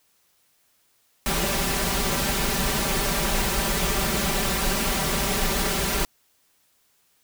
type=noise with comb filter; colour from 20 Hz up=pink; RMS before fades=-24 dBFS; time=1.26-6.05 s; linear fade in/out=0 ms; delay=5.1 ms; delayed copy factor=+0.85; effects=white hiss -65 dBFS RMS until 7.23 s